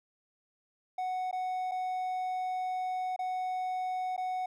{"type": "tone with dropouts", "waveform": "triangle", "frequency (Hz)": 740, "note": "F#5", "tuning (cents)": 0, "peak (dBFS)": -29, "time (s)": [0.98, 4.46], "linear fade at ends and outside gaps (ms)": 5, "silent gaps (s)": [[1.313, 1.327], [1.713, 1.717], [3.163, 3.19], [4.165, 4.177]], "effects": []}